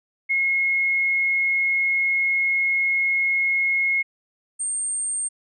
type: tone pair in turn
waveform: sine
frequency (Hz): 2164 / 8656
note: C#7 / C#9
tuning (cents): -42 / -42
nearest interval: 2 octaves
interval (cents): 2400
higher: second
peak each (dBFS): -18 / -23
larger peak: first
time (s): 0.29-4.03 / 4.59-5.29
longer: first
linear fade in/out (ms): 20
effects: none